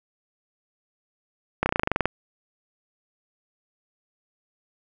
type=slowing click train; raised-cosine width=0.5 ms; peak=-6 dBFS; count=12; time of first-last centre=1.63-2.056 s; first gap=30 ms; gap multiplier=1.05; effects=none